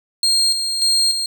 35% pulse tone with tremolo, 4215 Hz, C8, 12 cents sharp, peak -12 dBFS, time 0.23-1.26 s, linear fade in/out 2 ms, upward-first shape square, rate 1.7 Hz, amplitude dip 50%, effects none

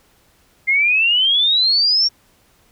sine exponential sweep, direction up, 2093 to 5588 Hz, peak -12 dBFS, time 0.67-2.09 s, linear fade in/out 20 ms, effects pink hiss -56 dBFS RMS until 2.71 s

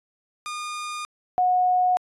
sawtooth / sine tone pair in turn, 1217 / 729.3 Hz, D#6 / F#5, -39 / -25 cents, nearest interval major sixth, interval 886 cents, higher first, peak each -26 / -17 dBFS, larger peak second, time 0.46-1.05 / 1.38-1.97 s, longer neither, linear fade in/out 0 ms, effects resampled to 24000 Hz

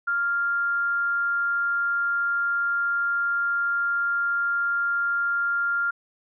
sine tone with amplitude modulation, 1396.9 Hz, F6, in tune, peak -20 dBFS, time 0.07-5.91 s, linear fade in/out 10 ms, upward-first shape sine, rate 263 Hz, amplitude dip 30%, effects none

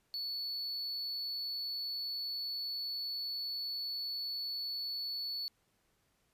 triangle tone, 4435 Hz, C#8, in tune, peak -35 dBFS, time 0.14-5.48 s, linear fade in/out 0 ms, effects pink hiss -75 dBFS RMS until 6.33 s + resampled to 32000 Hz

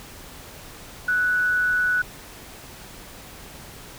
sine tone with amplitude modulation, 1480 Hz, F#6, in tune, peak -17 dBFS, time 1.08-2.02 s, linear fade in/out 5 ms, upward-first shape sine, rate 171 Hz, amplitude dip 30%, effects pink hiss -42 dBFS RMS until 3.98 s

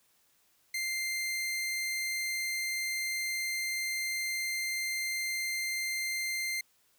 sawtooth tone, 2093 Hz, C7, in tune, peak -28 dBFS, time 0.74-6.61 s, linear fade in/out 5 ms, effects white hiss -69 dBFS RMS until 6.98 s

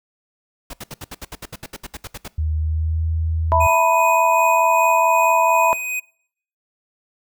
pink noise bursts, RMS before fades -32 dBFS, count 16, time 0.7-2.28 s, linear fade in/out 5 ms, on 35 ms, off 68 ms
sine tone with pitch glide, 77.78 to 80.71 Hz, D#2 to E2, 0 to -36 cents, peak -18 dBFS, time 2.38-3.67 s, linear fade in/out 5 ms, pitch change +64 cents, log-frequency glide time 2.58-3.03 s
sine chord, E suspended fourth, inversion none, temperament equal with one note detuned, 659.3 / 903.2 / 987.8 Hz, E5 / A5 / B5, 0 / +45 / 0 cents, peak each -18 / -21 / -15 dBFS, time 3.52-5.73 s, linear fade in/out 0 ms
square tone with tremolo, 2500 Hz, D#7, 8 cents sharp, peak -22 dBFS, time 3.6-6 s, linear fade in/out 10 ms, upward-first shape sine, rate 2.6 Hz, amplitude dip 35%
effects noise-tail reverb RT60 0.6 s tail -22 dB re dry

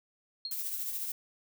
sine tone with exponential decay, 4247 Hz, C8, 25 cents sharp, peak -31 dBFS, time 0.45-0.59 s, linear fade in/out 2 ms, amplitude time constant 30 ms
violet noise with tremolo, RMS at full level -34 dBFS, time 0.51-1.12 s, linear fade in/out 2 ms, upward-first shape triangle, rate 14 Hz, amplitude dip 45%
effects none

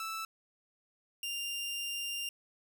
sawtooth tone pair in turn, 1318.5 / 2794 Hz, E6 / F7, 0 / 0 cents, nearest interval octave + minor second, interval 1300 cents, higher second, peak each -33 / -32 dBFS, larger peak second, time 0-0.25 / 1.23-2.29 s, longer second, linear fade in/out 2 ms, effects none

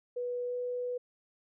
sine tone with pitch glide, 490 to 493.1 Hz, B4 to B4, -14 to -3 cents, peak -32 dBFS, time 0.16-0.98 s, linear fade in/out 10 ms, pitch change +11 cents, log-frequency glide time 0.46-0.54 s, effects none

